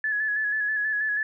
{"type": "tone with vibrato", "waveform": "sine", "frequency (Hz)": 1708, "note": "G#6", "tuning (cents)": 48, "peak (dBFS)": -23, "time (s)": [0.04, 1.23], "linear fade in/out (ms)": 2, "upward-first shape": "square", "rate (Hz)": 6.2, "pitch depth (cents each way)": 31, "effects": []}